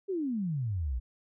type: exponential sweep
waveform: sine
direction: down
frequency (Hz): 407.4 to 55.8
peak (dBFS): -29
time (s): 0.08-1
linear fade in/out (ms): 20
effects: none